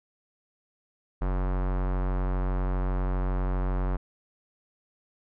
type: tone with low-pass filter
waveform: square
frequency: 46.25 Hz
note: F#1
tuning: in tune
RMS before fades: -27 dBFS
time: 1.21-3.97 s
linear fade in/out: 10 ms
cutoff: 1200 Hz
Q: 1.4
effects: none